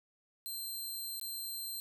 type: tone with dropouts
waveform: 10% pulse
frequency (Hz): 4138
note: C8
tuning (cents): -20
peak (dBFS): -32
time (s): 0.46-1.8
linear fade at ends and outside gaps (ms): 0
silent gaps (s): 1.198-1.213
effects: none